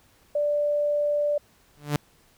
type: tone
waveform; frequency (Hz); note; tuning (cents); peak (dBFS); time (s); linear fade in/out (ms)
sine; 587.3; D5; 0; -21; 0.35-1.38; 5
type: tone with exponential growth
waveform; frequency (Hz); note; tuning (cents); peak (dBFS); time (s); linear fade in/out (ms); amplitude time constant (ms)
sawtooth; 146.83; D3; 0; -15; 1.77-1.96; 0; 41
effects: pink hiss -60 dBFS RMS until 2.37 s